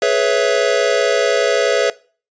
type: chord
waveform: square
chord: C# minor seventh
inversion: second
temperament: equal with one note detuned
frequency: 422.3 / 493.9 / 554.4 / 659.3 Hz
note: G#4 / B4 / C#5 / E5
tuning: +29 / 0 / 0 / 0 cents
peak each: -19 dBFS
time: 0.02-1.9 s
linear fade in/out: 2 ms
effects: noise-tail reverb RT60 0.4 s tail -21 dB re dry + resampled to 16000 Hz